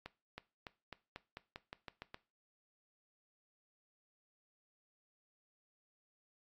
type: accelerating click train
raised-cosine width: 0.3 ms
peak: -29 dBFS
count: 11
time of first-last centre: 0.06-2.144 s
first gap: 320 ms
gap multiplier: 0.9
effects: noise-tail reverb RT60 0.3 s tail -18 dB re dry + AAC 64 kbps